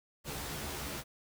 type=noise with comb filter; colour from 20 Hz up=pink; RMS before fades=-40 dBFS; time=0.24-1.04 s; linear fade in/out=50 ms; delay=14 ms; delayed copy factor=+0.95; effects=none